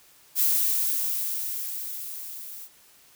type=noise with level ramp; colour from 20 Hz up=violet; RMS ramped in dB=-21 to -41 dBFS; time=0.35-2.69 s; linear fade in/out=50 ms; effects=white hiss -56 dBFS RMS until 3.15 s